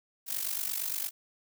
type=noise with amplitude modulation; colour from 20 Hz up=blue; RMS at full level=-30 dBFS; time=0.26-1.11 s; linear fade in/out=50 ms; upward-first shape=sine; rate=48.7 Hz; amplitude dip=80%; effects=none